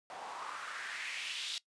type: noise with band-pass filter sweep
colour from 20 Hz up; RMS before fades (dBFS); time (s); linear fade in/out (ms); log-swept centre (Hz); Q
white; -42; 0.1-1.58; 0; 720 to 3800; 3.2
effects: noise-tail reverb RT60 0.1 s tail -20 dB re dry + resampled to 22050 Hz